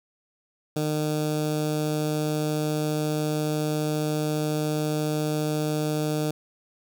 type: tone with notch filter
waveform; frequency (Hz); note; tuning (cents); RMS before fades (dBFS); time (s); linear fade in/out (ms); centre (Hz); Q
15% pulse; 152.4; D#3; -36; -26; 0.76-6.31; 5; 1900; 0.87
effects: none